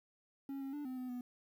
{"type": "tone with pitch steps", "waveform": "triangle", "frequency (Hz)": [274.6, 271, 292.8, 256.9, 253.2, 246.9], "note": ["C#4", "C#4", "D4", "C4", "B3", "B3"], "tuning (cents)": [-16, -39, -5, -32, 43, 0], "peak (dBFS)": -38, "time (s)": [0.49, 1.21], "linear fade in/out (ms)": 2, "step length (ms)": 120, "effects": ["11-bit"]}